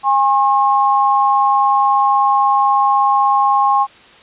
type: tone pair together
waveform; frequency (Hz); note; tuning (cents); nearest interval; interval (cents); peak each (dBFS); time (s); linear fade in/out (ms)
sine; 815.3 / 1079; G#5 / C#6; -32 / -47; perfect fourth; 485; -13; 0.03-3.87; 50
effects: white hiss -43 dBFS RMS until 4.22 s + resampled to 8000 Hz